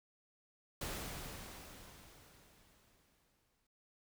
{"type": "noise with exponential decay", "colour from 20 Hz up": "pink", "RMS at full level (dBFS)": -41, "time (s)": [0.81, 3.67], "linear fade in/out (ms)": 5, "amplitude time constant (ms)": 620, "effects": []}